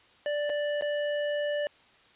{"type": "tone with dropouts", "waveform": "square", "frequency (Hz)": 587.3, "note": "D5", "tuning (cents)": 0, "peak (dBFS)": -28, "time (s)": [0.26, 1.67], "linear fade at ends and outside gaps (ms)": 1, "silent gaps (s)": [[0.495, 0.499], [0.811, 0.822]], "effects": ["white hiss -59 dBFS RMS until 2.15 s", "resampled to 8000 Hz"]}